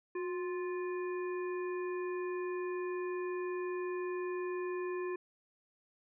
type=harmonic tone with a mistuned harmonic; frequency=349.2 Hz; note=F4; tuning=in tune; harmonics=1 / 3 / 5 / 7; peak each=-35 / -45 / -49 / -52 dBFS; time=0.15-5.16 s; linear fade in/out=5 ms; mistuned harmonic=1; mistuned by=+65 cents; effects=none